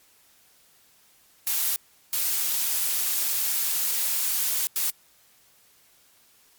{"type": "noise bursts at uneven times", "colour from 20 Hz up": "blue", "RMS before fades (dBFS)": -25, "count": 3, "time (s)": [[1.47, 1.76], [2.13, 4.67], [4.76, 4.9]], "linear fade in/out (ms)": 0, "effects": ["white hiss -59 dBFS RMS until 6.58 s", "MP3 96 kbps"]}